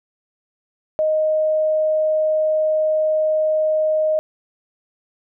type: tone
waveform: sine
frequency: 622 Hz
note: D#5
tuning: 1 cent flat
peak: -15 dBFS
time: 0.99-4.19 s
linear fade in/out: 0 ms
effects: none